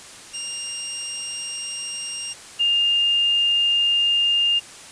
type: tone pair in turn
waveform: 5% pulse / sine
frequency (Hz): 2800 / 2813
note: F7 / F7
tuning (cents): +4 / +12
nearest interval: unison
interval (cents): 8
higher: second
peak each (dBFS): -16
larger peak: neither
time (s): 0.33-2.34 / 2.59-4.6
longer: neither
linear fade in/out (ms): 20
effects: white hiss -41 dBFS RMS until 4.91 s + resampled to 22050 Hz